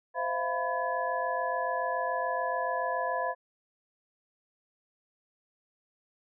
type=tone cluster; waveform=sine; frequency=518 / 645 / 692 / 997 / 1703 Hz; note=C5 / E5 / F5 / B5 / G#6; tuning=-17 / -38 / -16 / +16 / +43 cents; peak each=-35 / -38 / -33 / -32 / -37 dBFS; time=0.14-3.35 s; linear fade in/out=50 ms; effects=none